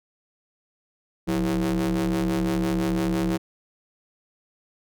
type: ring-modulated tone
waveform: 40% pulse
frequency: 73.42 Hz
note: D2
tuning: in tune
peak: -18 dBFS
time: 1.27-3.38 s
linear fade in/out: 20 ms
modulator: 254 Hz
effects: none